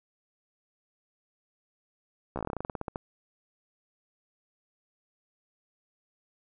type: slowing click train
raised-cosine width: 1 ms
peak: -19 dBFS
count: 17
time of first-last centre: 2.36-2.959 s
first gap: 14 ms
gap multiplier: 1.12
effects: none